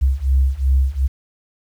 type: beating tone pair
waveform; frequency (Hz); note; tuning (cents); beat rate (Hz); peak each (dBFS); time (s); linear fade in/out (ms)
sine; 65.41 / 68.11; C2 / C#2; 0 / -30; 2.7; -16 / -15; 0.01-1.08; 20
effects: tanh soft clip ceiling -7 dBFS + 8-bit